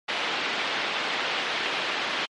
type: low-pass noise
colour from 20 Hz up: white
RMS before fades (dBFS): -28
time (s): 0.08-2.26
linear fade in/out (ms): 10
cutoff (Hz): 3500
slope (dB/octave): 24
effects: high-pass 300 Hz 12 dB/octave + MP3 48 kbps